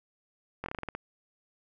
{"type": "slowing click train", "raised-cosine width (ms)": 0.5, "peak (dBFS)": -20, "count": 9, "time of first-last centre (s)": [0.64, 0.95], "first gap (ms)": 21, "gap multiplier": 1.17, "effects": []}